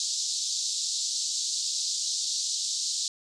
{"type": "band-pass noise", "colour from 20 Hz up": "pink", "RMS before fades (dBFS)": -30, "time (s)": [0, 3.08], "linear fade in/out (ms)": 2, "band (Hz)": [3900, 7800], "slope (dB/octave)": 48, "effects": []}